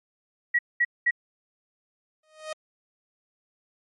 sine tone bursts, 1922 Hz, B6, 48 cents flat, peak -18 dBFS, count 3, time 0.54-1.11 s, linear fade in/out 10 ms, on 50 ms, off 210 ms
sawtooth tone with exponential growth, 622.3 Hz, D#5, in tune, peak -25 dBFS, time 2.23-2.53 s, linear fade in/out 5 ms, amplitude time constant 64 ms
effects MP3 48 kbps

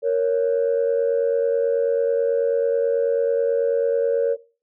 sine tone pair together, 466.2 / 555.4 Hz, A#4 / C#5, 0 / +3 cents, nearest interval minor third, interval 303 cents, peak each -18 / -20 dBFS, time 0.02-4.37 s, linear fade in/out 50 ms, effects noise-tail reverb RT60 0.4 s tail -21 dB re dry + tanh soft clip ceiling -12 dBFS

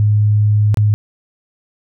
sine tone with dropouts, 105.1 Hz, G#2, 21 cents sharp, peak -9 dBFS, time 0-0.94 s, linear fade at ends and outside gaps 0 ms, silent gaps 0.744-0.772 s, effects none

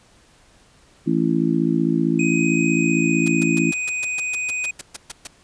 harmonic tone, 55.5 Hz, A1, 16 cents sharp, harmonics 3 / 4 / 5 / 6, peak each -22 / -23 / -21 / -22 dBFS, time 1.06-3.72 s, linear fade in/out 20 ms
square tone with pitch glide, 2512 to 2496 Hz, D#7 to D#7, +16 to +5 cents, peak -23 dBFS, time 2.19-4.71 s, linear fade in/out 5 ms, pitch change -11 cents, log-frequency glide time 2.7-3.12 s
white noise bursts, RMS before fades -30 dBFS, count 14, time 3.26-5.272 s, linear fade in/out 5 ms, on 23 ms, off 130 ms
effects pink hiss -54 dBFS RMS until 5.43 s + resampled to 22050 Hz

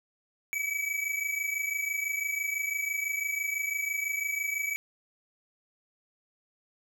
square tone pair together, 2269 / 2295 Hz, C#7 / D7, +40 / -40 cents, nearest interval unison, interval 20 cents, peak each -34 / -32 dBFS, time 0.53-4.76 s, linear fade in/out 0 ms, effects none

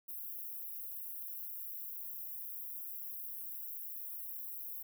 white high-pass noise, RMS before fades -44 dBFS, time 0.08-4.83 s, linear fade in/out 10 ms, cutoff 12000 Hz, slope 48 dB/octave, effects none

